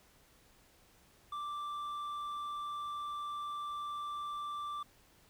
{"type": "tone with hard clipping", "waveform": "sine", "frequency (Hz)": 1174.7, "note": "D6", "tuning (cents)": 0, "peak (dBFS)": -39, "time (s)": [1.32, 4.83], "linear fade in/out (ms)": 5, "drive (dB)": 5, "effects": ["pink hiss -65 dBFS RMS until 5.29 s"]}